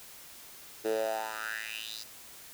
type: tone with high-pass filter sweep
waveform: 10% pulse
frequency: 110 Hz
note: A2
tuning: in tune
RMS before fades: -35 dBFS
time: 0.84-2.04 s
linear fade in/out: 20 ms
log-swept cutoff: 380 to 4900 Hz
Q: 5
effects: white hiss -50 dBFS RMS until 2.53 s